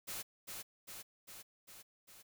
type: noise with echo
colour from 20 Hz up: white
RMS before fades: -43 dBFS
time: 0.07-0.23 s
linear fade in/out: 20 ms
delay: 400 ms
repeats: 5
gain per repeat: -3 dB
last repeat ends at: 2.23 s
effects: none